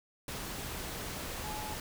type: tone in noise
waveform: sine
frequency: 850 Hz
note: G#5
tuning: 40 cents sharp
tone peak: -41 dBFS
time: 1.44-1.74 s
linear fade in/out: 2 ms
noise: pink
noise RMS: -40 dBFS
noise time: 0.28-1.8 s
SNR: -4 dB
effects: none